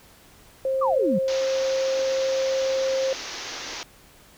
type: tone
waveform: sine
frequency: 531 Hz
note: C5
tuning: 25 cents sharp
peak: -21 dBFS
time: 0.65-3.13 s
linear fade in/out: 2 ms
type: exponential sweep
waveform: sine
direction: down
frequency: 1244.5 to 170 Hz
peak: -21 dBFS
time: 0.81-1.19 s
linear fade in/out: 10 ms
type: band-pass noise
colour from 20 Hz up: white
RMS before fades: -35 dBFS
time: 1.28-3.83 s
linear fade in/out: 0 ms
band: 250 to 6500 Hz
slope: 96 dB/octave
effects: pink hiss -52 dBFS RMS until 4.37 s